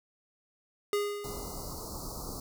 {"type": "tone with exponential decay", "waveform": "square", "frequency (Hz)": 410.5, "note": "G#4", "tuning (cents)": -20, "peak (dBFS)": -26, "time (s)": [0.93, 1.85], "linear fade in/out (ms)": 1, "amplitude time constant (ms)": 200}
{"type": "band-stop noise", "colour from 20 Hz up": "pink", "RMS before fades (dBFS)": -40, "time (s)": [1.24, 2.4], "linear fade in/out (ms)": 2, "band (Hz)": [1300, 4200], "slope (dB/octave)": 96}
{"effects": []}